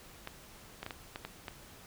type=clicks; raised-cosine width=0.3 ms; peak=-23 dBFS; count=7; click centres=0.274 / 0.83 / 0.864 / 0.908 / 1.159 / 1.25 / 1.482 s; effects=pink hiss -54 dBFS RMS until 1.86 s